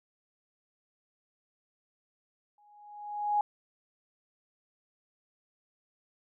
sine tone with exponential growth, 830.6 Hz, G#5, in tune, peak -22 dBFS, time 2.58-3.41 s, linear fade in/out 2 ms, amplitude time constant 180 ms, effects none

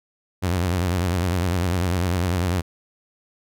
sawtooth tone with vibrato, 89.3 Hz, F2, 39 cents sharp, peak -16 dBFS, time 0.42-2.62 s, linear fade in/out 20 ms, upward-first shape sine, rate 10 Hz, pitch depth 110 cents each way, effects none

